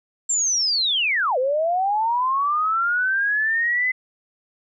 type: linear two-way sweep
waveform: sine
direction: down then up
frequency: 7470 to 493.4 to 2041 Hz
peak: -18 dBFS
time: 0.29-3.92 s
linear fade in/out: 10 ms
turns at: 1.38 s
effects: none